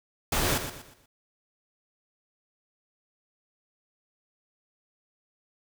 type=noise with echo; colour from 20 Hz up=pink; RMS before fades=-26 dBFS; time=0.32-0.58 s; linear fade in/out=5 ms; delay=120 ms; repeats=4; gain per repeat=-9 dB; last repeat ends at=1.06 s; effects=none